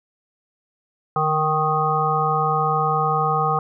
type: harmonic tone with a mistuned harmonic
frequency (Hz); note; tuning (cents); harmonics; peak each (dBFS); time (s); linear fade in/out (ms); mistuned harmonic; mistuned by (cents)
155.56; D#3; 0; 1 / 3 / 5 / 7 / 8; -25 / -26 / -22 / -25 / -22; 1.16-3.59; 2; 1; -44
effects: none